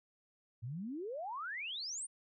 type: exponential sweep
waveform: sine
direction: up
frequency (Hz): 107.6 to 9397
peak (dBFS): -39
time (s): 0.62-2.07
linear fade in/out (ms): 20
effects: none